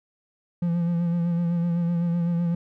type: tone with vibrato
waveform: triangle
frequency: 171.3 Hz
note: F3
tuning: 33 cents flat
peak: -19 dBFS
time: 0.62-2.55 s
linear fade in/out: 5 ms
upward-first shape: sine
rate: 7.9 Hz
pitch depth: 33 cents each way
effects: none